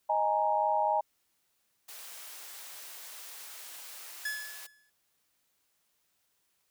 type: chord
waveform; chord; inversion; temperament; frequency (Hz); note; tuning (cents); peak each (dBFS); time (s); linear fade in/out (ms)
sine; D# suspended fourth; none; just; 622.3 / 829.7 / 933.4; D#5 / G#5 / A#5; 0 / -2 / +2; -31 / -28 / -30; 0.09-1.01; 10
type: high-pass noise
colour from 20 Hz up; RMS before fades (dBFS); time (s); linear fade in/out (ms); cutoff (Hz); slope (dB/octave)
white; -46; 1.88-4.67; 10; 580; 12
type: tone with exponential decay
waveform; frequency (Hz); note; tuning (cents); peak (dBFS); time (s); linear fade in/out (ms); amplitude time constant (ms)
45% pulse; 1708; G#6; +48; -30; 4.25-4.9; 5; 140
effects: white hiss -75 dBFS RMS until 6.7 s